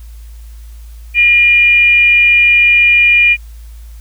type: tone with frequency modulation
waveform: sine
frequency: 2418 Hz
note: D7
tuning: 50 cents sharp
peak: -5 dBFS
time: 1.14-3.37 s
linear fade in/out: 50 ms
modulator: 516 Hz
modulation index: 0.26
effects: added 56 Hz sine -29 dBFS peak until 4 s + white hiss -48 dBFS RMS until 4 s